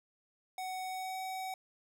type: tone with pitch glide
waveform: square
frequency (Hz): 746 to 754.7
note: F#5 to F#5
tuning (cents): +14 to +34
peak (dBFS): -38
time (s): 0.58-1.54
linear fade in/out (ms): 2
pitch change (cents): +20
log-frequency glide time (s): 0.84-1.18
effects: none